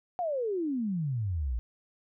sine exponential sweep, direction down, 740 to 54.8 Hz, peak -28 dBFS, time 0.19-1.59 s, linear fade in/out 0 ms, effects none

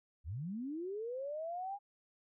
sine linear sweep, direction up, 63.1 to 820 Hz, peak -38 dBFS, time 0.24-1.79 s, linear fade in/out 50 ms, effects none

